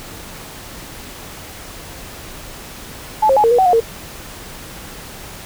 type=tone with pitch steps; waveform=sine; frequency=863 / 535 / 842 / 459.3 / 482.7 / 757 / 717 / 457.5 Hz; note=A5 / C5 / G#5 / A#4 / B4 / F#5 / F5 / A#4; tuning=-34 / +38 / +24 / -26 / -40 / +39 / +45 / -32 cents; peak=-9 dBFS; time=3.22-3.804 s; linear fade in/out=10 ms; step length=73 ms; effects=pink hiss -34 dBFS RMS until 5.45 s